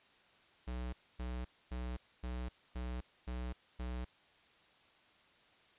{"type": "tone bursts", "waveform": "square", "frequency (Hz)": 61.74, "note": "B1", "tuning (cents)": 0, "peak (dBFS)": -39, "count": 7, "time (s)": [0.67, 4.05], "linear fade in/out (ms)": 10, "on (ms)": 260, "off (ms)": 260, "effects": ["white hiss -66 dBFS RMS until 5.78 s", "resampled to 8000 Hz"]}